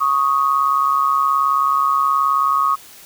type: tone pair together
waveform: sine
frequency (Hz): 1108.7 / 1247.5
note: C#6 / D#6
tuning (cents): 0 / +4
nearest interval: major second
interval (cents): 204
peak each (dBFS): -16 / -17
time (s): 0-2.76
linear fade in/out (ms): 20
effects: white hiss -42 dBFS RMS until 3.05 s